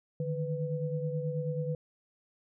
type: tone cluster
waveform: sine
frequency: 149.7 / 159 / 497.3 Hz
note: D3 / D#3 / B4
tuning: +33 / +38 / +12 cents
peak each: -33 / -38 / -35 dBFS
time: 0.2-1.75 s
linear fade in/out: 2 ms
effects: none